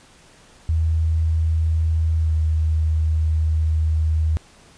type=tone with pitch glide; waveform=sine; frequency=80.4 to 78.88 Hz; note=E2 to D#2; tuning=-43 to +24 cents; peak=-16 dBFS; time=0.69-4.37 s; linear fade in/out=0 ms; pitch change=-33 cents; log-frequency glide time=2.18-2.34 s; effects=pink hiss -50 dBFS RMS until 4.77 s + resampled to 22050 Hz